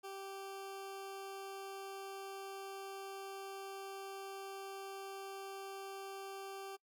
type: tone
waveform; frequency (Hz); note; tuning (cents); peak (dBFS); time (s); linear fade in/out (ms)
20% pulse; 390; G4; -9; -40; 0.03-6.77; 20
effects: noise-tail reverb RT60 0.1 s tail -23 dB re dry